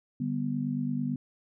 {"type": "chord", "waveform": "sine", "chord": "G major", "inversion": "second", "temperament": "just", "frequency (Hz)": [147, 196, 245], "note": ["D3", "G3", "B3"], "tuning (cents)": [2, 0, -14], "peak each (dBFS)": [-33, -35, -30], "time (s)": [0.2, 1.16], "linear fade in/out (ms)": 5, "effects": []}